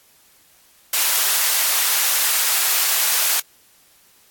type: high-pass noise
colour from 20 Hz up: white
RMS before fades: -18 dBFS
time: 0.93-3.4 s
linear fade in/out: 5 ms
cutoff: 830 Hz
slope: 12 dB/octave
effects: white hiss -54 dBFS RMS until 4.3 s + AAC 64 kbps